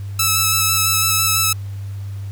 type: tone with vibrato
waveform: 5% pulse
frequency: 1307 Hz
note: E6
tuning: 15 cents flat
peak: -3 dBFS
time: 0.19-1.53 s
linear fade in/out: 5 ms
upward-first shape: square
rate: 6 Hz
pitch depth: 12 cents each way
effects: added 99 Hz sine -25 dBFS peak until 2.31 s + pink hiss -48 dBFS RMS until 2.31 s